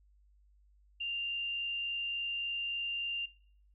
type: tone with frequency modulation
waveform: sine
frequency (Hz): 2790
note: F7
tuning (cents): -2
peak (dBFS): -34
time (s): 1-3.26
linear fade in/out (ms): 10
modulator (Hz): 63.5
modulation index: 0.45
effects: noise-tail reverb RT60 0.6 s tail -22 dB re dry + added 50 Hz sine -62 dBFS peak until 3.74 s

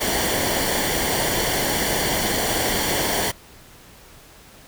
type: noise with comb filter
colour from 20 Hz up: pink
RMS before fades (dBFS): -22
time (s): 0-3.32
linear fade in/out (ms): 20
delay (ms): 0.78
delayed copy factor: -0.6
effects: pink hiss -47 dBFS RMS until 4.67 s

